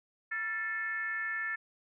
sine tone with frequency modulation, 1764 Hz, A6, 4 cents sharp, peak -32 dBFS, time 0.31-1.56 s, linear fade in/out 10 ms, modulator 405 Hz, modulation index 0.72, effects none

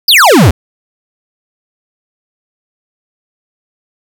square exponential sweep, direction down, 5200 to 71.7 Hz, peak -3 dBFS, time 0.08-0.51 s, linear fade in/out 5 ms, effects none

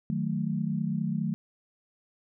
sine chord, D# diminished, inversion none, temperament equal, 155.56 / 185 / 220 Hz, D#3 / F#3 / A3, 0 / 0 / 0 cents, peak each -31 dBFS, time 0.1-1.34 s, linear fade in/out 0 ms, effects none

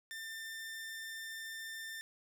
sawtooth tone, 1793 Hz, A6, 32 cents sharp, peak -39 dBFS, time 0.11-2.01 s, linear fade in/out 0 ms, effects none

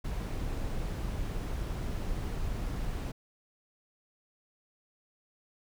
brown noise, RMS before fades -34 dBFS, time 0.04-3.12 s, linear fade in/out 10 ms, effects none

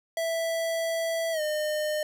square tone with pitch glide, 659.3 to 608.1 Hz, E5 to D#5, 0 to -40 cents, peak -27 dBFS, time 0.17-2.03 s, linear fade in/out 2 ms, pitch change -140 cents, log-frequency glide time 1.32-1.41 s, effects none

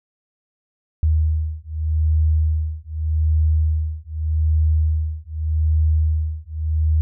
sine beating tone pair, 77.78 / 78.61 Hz, D#2 / D#2, 0 / +18 cents, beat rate 0.83 Hz, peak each -19 dBFS, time 1.03-7.01 s, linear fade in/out 0 ms, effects none

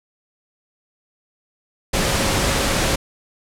sine tone in noise, 547 Hz, C#5, 23 cents flat, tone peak -29 dBFS, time 1.93-2.96 s, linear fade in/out 10 ms, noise pink, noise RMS -19 dBFS, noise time 1.93-2.96 s, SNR -13 dB, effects low-pass 10000 Hz 12 dB/octave

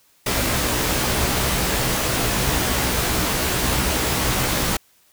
pink noise with comb filter, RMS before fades -21 dBFS, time 0.26-4.77 s, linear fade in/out 5 ms, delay 16 ms, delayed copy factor +0.6, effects white hiss -58 dBFS RMS until 5.12 s

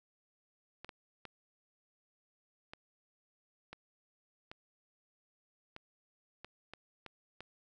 clicks, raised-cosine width 0.3 ms, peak -30 dBFS, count 11, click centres 0.846 / 0.892 / 1.253 / 2.735 / 3.73 / 4.515 / 5.764 / 6.446 / 6.736 / 7.063 / 7.406 s, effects none

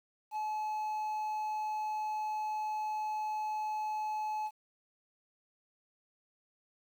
triangle tone with quantisation, 857 Hz, A5, 46 cents flat, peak -31 dBFS, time 0.31-4.51 s, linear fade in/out 50 ms, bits 10, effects none

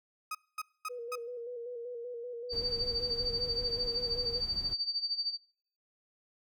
35% pulse tone bursts, 1259 Hz, D#6, 20 cents sharp, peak -33 dBFS, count 4, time 0.31-1.156 s, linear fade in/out 5 ms, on 39 ms, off 230 ms
sine tone with vibrato, 480 Hz, B4, 49 cents flat, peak -38 dBFS, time 0.89-4.41 s, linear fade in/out 20 ms, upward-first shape square, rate 5.2 Hz, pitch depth 42 cents each way
sine tone with tremolo, 4616 Hz, D8, 31 cents flat, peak -28 dBFS, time 2.49-5.38 s, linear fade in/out 50 ms, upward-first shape sine, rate 13 Hz, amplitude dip 75%
brown noise, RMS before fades -43 dBFS, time 2.52-4.74 s, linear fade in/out 10 ms
effects noise-tail reverb RT60 0.6 s tail -25 dB re dry

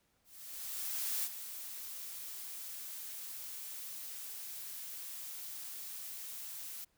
blue noise with ADSR envelope, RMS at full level -35 dBFS, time 0.24-6.85 s, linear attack 1000 ms, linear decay 44 ms, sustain -10 dB, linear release 13 ms, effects pink hiss -75 dBFS RMS until 6.97 s

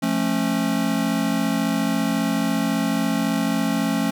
square chord, F augmented, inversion none, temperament just, 174.61 / 218.3 / 272.8 Hz, F3 / A3 / C#4, 0 / -13 / -28 cents, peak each -27 / -24 / -24 dBFS, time 0.02-4.11 s, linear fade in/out 10 ms, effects none

